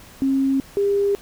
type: tone pair in turn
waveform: sine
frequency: 269.8 / 401.7 Hz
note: C#4 / G4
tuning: -47 / +42 cents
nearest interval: perfect fifth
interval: 689 cents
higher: second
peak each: -16 dBFS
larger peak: neither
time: 0.22-0.6 / 0.77-1.15 s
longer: neither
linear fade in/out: 0 ms
effects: pink hiss -45 dBFS RMS until 1.21 s